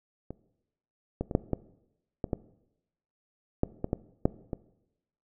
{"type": "clicks", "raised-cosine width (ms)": 2, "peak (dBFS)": [-24, -16, -20, -8, -13, -17, -14, -10, -16, -13, -8, -18], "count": 12, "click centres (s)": [0.306, 1.21, 1.312, 1.351, 1.533, 2.242, 2.332, 3.634, 3.844, 3.931, 4.255, 4.532], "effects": ["noise-tail reverb RT60 0.9 s tail -19 dB re dry"]}